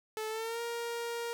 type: tone with pitch glide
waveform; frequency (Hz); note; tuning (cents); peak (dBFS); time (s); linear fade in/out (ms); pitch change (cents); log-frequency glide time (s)
sawtooth; 435.2 to 469.1; A4 to A#4; -19 to +11; -31; 0.17-1.33; 0; +130; 0.28-0.61
effects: 12-bit